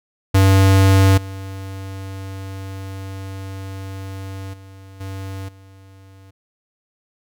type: tone with level steps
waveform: square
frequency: 96.4 Hz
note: G2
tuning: 28 cents flat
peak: -10 / -29 / -39 / -28 / -43 dBFS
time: 0.34-6.31 s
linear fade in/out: 10 ms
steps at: 1.17 / 4.53 / 5 / 5.48 s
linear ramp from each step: 10 ms
effects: none